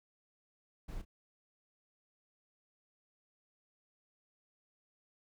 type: noise with echo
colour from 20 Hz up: brown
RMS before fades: -42 dBFS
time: 0.88-1.02 s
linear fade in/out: 10 ms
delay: 31 ms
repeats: 1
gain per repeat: -13 dB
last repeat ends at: 1.051 s
effects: none